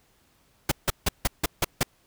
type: noise bursts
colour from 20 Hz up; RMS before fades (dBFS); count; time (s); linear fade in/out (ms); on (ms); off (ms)
pink; -22; 7; 0.69-1.832; 5; 26; 160
effects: pink hiss -64 dBFS RMS until 2.06 s